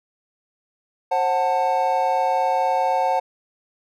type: chord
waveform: triangle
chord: F# diminished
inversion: second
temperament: just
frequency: 532.8 / 740 / 888 Hz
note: C5 / F#5 / A5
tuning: +31 / 0 / +16 cents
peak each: -22 / -19 / -20 dBFS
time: 1.11-3.2 s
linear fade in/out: 10 ms
effects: none